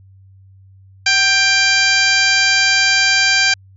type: harmonic tone with a mistuned harmonic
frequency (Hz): 790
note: G5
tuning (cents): +13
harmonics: 1 / 2 / 3 / 4 / 5 / 6 / 7 / 8 / 9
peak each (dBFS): -26 / -16 / -16 / -22 / -24 / -17 / -26 / -24 / -27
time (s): 1.06-3.54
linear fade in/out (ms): 5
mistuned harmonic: 1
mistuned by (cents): -59
effects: added 96 Hz sine -42 dBFS peak until 3.76 s